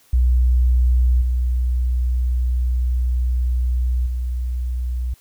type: tone with level steps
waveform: sine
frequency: 61.74 Hz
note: B1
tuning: in tune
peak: -12 / -16 / -20 dBFS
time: 0.13-5.14 s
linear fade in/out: 5 ms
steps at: 1.21 / 4.06 s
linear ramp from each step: 10 ms
effects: white hiss -55 dBFS RMS until 5.2 s